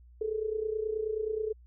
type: tone with amplitude modulation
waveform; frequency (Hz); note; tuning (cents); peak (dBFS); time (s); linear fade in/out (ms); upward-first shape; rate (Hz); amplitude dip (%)
sine; 433.9; A4; -24; -26; 0.21-1.53; 5; sine; 29.4; 75
effects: added 60 Hz sine -52 dBFS peak until 1.66 s